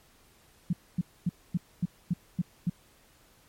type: tone bursts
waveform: sine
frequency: 174.61 Hz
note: F3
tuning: in tune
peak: -23 dBFS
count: 8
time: 0.7-2.698 s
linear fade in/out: 5 ms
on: 31 ms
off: 250 ms
effects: pink hiss -61 dBFS RMS until 3.48 s + MP3 64 kbps